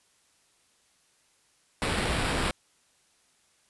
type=noise with sample-and-hold; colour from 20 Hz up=pink; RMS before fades=-28 dBFS; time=1.82-2.51 s; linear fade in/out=0 ms; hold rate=6300 Hz; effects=white hiss -66 dBFS RMS until 3.69 s + resampled to 24000 Hz